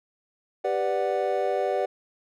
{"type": "chord", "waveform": "triangle", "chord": "G major seventh", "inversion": "none", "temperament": "equal", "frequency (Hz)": [392, 493.9, 587.3, 740], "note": ["G4", "B4", "D5", "F#5"], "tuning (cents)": [0, 0, 0, 0], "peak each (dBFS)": [-27, -27, -26, -27], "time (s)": [0.64, 1.86], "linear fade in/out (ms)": 10, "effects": []}